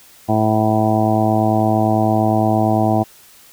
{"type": "harmonic tone", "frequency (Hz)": 108.8, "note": "A2", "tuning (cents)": -19, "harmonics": [1, 2, 3, 4, 5, 6, 7, 8, 9], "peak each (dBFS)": [-19, -19, -20, -29, -29, -20, -19, -31, -29], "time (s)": [0.28, 3.04], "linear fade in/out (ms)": 20, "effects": ["white hiss -46 dBFS RMS until 3.52 s"]}